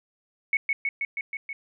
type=tone with echo; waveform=sine; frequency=2213 Hz; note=C#7; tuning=3 cents flat; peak=-19 dBFS; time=0.53-0.57 s; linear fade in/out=2 ms; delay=160 ms; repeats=6; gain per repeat=-2 dB; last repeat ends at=1.53 s; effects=none